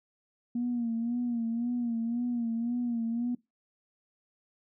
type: tone with vibrato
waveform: sine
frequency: 236 Hz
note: A#3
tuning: 22 cents sharp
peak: -27 dBFS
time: 0.55-3.35 s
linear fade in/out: 5 ms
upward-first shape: sine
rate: 1.9 Hz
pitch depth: 60 cents each way
effects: noise-tail reverb RT60 0.2 s tail -21 dB re dry + tanh soft clip ceiling -23 dBFS